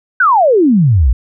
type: exponential sweep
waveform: sine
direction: down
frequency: 1568 to 53 Hz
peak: -6 dBFS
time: 0.2-1.13 s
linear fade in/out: 5 ms
effects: none